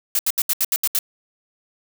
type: noise bursts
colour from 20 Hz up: blue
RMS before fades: -19 dBFS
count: 8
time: 0.15-0.989 s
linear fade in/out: 2 ms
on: 41 ms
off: 73 ms
effects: none